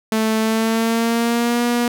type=tone with pitch glide; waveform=sawtooth; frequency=220 to 239.9 Hz; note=A3 to A#3; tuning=0 to +50 cents; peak=-12 dBFS; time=0.12-1.88 s; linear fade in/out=2 ms; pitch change=+150 cents; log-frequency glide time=0.4-1.63 s; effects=none